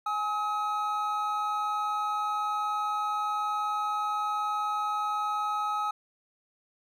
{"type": "tone pair together", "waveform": "triangle", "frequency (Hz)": [834.9, 1276], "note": ["G#5", "D#6"], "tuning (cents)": [9, 43], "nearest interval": "perfect fifth", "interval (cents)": 734, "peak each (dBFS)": [-30, -27], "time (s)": [0.06, 5.91], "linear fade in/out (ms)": 5, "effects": []}